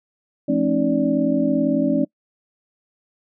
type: tone cluster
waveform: sine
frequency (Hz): 172.8 / 219.1 / 271.2 / 309.1 / 583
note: F3 / A3 / C#4 / D#4 / D5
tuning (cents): -18 / -7 / -38 / -11 / -13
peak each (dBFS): -27 / -24 / -19 / -23 / -24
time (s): 0.48-2.05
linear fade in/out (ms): 10
effects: noise-tail reverb RT60 0.1 s tail -25 dB re dry